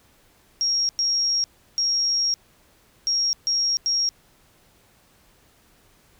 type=tone bursts at uneven times; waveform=sine; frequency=5588 Hz; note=F8; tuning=in tune; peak=-19 dBFS; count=6; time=0.61-0.89 / 0.99-1.44 / 1.78-2.34 / 3.07-3.33 / 3.47-3.77 / 3.86-4.09 s; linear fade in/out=0 ms; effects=pink hiss -58 dBFS RMS until 6.19 s